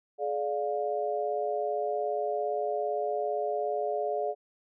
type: chord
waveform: sine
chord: D diminished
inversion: second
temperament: just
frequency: 422.9 / 587.3 / 704.8 Hz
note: Ab4 / D5 / F5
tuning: +31 / 0 / +16 cents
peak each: -32 dBFS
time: 0.18-4.35 s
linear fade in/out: 50 ms
effects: none